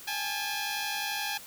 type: tone pair together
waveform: 10% pulse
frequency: 808.5 / 860 Hz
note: G#5 / A5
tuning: -47 / -40 cents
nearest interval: minor second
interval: 107 cents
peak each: -25 / -26 dBFS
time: 0.07-1.38 s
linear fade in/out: 10 ms
effects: white hiss -47 dBFS RMS until 1.46 s